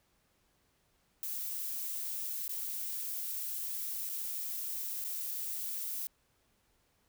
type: noise with dropouts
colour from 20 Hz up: violet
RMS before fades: -38 dBFS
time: 1.23-6.07 s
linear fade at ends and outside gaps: 0 ms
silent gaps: 2.48-2.493 / 4.091-4.097 / 5.041-5.048 s
effects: pink hiss -73 dBFS RMS until 7.08 s